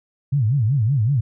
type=tone with vibrato; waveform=sine; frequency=123.47 Hz; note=B2; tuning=in tune; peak=-15 dBFS; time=0.32-1.21 s; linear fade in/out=10 ms; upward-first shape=sine; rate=5.3 Hz; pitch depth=290 cents each way; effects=none

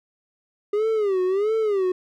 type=tone with vibrato; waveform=triangle; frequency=404 Hz; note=G#4; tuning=48 cents flat; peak=-17 dBFS; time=0.73-1.92 s; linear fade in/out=5 ms; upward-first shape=sine; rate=1.5 Hz; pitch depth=170 cents each way; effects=none

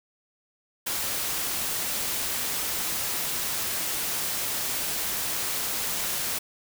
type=noise; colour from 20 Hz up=white; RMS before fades=-29 dBFS; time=0.86-6.39 s; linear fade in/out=10 ms; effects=none

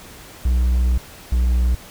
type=tone pair in turn; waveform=triangle; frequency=61.6 / 60.89 Hz; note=B1 / B1; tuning=-4 / -24 cents; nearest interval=unison; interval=20 cents; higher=first; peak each=-12 dBFS; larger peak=neither; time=0.45-0.98 / 1.32-1.75 s; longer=first; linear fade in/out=5 ms; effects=pink hiss -41 dBFS RMS until 1.9 s

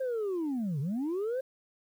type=linear two-way sweep; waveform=sine; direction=down then up; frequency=537 to 130 to 537 Hz; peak=-27 dBFS; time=0-1.41 s; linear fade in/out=10 ms; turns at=0.8 s; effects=tanh soft clip ceiling -28 dBFS + 10-bit

